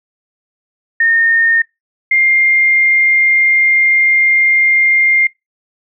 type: tone pair in turn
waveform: sine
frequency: 1831 / 2111 Hz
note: A#6 / C7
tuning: -32 / +15 cents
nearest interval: major second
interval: 247 cents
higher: second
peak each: -8 dBFS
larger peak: neither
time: 1-1.62 / 2.11-5.27 s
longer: second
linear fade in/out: 5 ms
effects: noise-tail reverb RT60 0.2 s tail -24 dB re dry